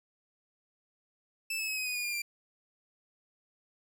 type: tone with pitch steps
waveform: sawtooth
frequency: 2637 / 2598 / 2559 / 2521 / 2483 / 2446 / 2410 / 2374 Hz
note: E7 / E7 / D#7 / D#7 / D#7 / D#7 / D7 / D7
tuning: 0 / -26 / +48 / +22 / -4 / -30 / +44 / +18 cents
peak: -29 dBFS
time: 1.5-2.22 s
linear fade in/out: 5 ms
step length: 90 ms
effects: none